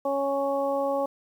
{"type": "harmonic tone", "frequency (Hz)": 277.2, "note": "C#4", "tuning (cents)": 0, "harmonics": [1, 2, 3, 4], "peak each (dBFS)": [-33, -25, -31, -34], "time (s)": [0.05, 1.06], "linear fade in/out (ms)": 5, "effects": ["9-bit"]}